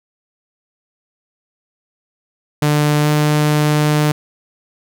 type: tone with pitch glide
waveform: sawtooth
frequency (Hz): 148.8 to 150.18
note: D3 to D3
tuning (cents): +23 to +39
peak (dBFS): -8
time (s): 2.62-4.12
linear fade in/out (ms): 5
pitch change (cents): +16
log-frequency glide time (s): 3-3.1
effects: none